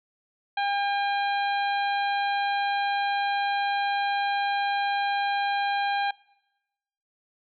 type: harmonic tone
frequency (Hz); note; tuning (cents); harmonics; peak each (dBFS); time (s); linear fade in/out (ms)
804; G5; +44; 1 / 2 / 3 / 4 / 5; -25 / -31 / -35 / -37 / -39; 0.57-6.11; 5
effects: noise-tail reverb RT60 1.0 s tail -23 dB re dry